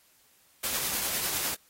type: noise with tremolo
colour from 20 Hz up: white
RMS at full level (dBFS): -29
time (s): 0.63-1.55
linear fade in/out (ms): 10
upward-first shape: triangle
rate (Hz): 9.9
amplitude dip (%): 35
effects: white hiss -63 dBFS RMS until 1.69 s + AAC 48 kbps